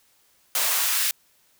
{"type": "noise with high-pass filter sweep", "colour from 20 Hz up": "white", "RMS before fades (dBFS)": -23, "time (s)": [0.55, 1.11], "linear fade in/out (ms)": 2, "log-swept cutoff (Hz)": [550, 1900], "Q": 0.96, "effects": ["white hiss -62 dBFS RMS until 1.59 s"]}